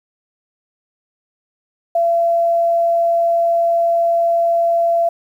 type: tone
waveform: sine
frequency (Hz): 678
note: E5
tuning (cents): +49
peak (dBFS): -12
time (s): 1.95-5.09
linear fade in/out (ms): 5
effects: 8-bit